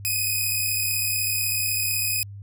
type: tone pair together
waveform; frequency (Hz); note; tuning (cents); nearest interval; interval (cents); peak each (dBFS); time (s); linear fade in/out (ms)
5% pulse; 2489 / 2525; D#7 / D#7; 0 / +25; unison; 25; -16; 0.05-2.23; 0
effects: added 100 Hz sine -36 dBFS peak until 2.42 s